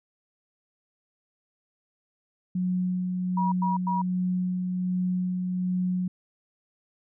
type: tone with tremolo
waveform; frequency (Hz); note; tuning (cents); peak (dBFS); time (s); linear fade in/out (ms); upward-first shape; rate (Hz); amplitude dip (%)
sine; 182.1; F#3; -27; -23; 2.55-6.08; 5; sine; 1.3; 30
type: tone bursts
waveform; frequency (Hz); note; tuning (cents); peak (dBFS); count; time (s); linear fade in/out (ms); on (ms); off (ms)
sine; 961; B5; -48; -25; 3; 3.37-4.018; 5; 150; 99
effects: none